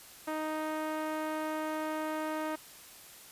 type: tone with low-pass filter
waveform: 5% pulse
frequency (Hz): 311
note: D#4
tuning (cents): -1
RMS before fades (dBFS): -35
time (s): 0.27-2.56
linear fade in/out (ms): 10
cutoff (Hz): 1000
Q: 0.67
effects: white hiss -52 dBFS RMS until 3.31 s + resampled to 32000 Hz